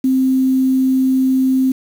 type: tone with quantisation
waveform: sine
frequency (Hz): 261.6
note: C4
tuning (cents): 0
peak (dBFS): -11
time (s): 0.04-1.72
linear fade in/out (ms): 5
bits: 6
effects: none